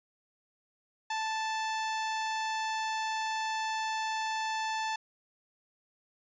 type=tone; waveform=sawtooth; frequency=879 Hz; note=A5; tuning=2 cents flat; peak=-27 dBFS; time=1.1-4.96 s; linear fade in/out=5 ms; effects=resampled to 16000 Hz